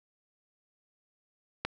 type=click; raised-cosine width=0.3 ms; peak=-14 dBFS; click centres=1.65 s; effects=none